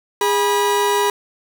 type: tone pair together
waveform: 40% pulse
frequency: 410 / 974.4 Hz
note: G#4 / B5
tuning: -22 / -24 cents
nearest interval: octave + minor third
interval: 1498 cents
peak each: -17 dBFS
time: 0.21-1.1 s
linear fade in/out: 2 ms
effects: none